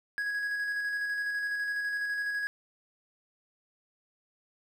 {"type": "tone with tremolo", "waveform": "triangle", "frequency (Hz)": 1661.2, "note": "G#6", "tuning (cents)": 0, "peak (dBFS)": -27, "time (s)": [0.18, 2.47], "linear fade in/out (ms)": 0, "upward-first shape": "square", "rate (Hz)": 12, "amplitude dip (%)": 25, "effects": []}